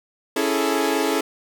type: chord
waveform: sawtooth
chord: A major seventh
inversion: first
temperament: equal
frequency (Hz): 277.2 / 329.6 / 415.3 / 440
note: C#4 / E4 / G#4 / A4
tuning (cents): 0 / 0 / 0 / 0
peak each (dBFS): -21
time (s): 0.36-1.21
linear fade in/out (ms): 5
effects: none